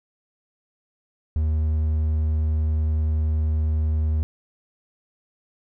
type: tone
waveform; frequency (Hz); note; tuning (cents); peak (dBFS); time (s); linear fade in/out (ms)
triangle; 77.6; D#2; -4; -17; 1.36-4.23; 0
effects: none